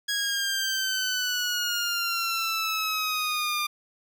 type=exponential sweep; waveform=15% pulse; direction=down; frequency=1657 to 1196 Hz; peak=-19 dBFS; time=0.08-3.67 s; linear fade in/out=10 ms; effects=none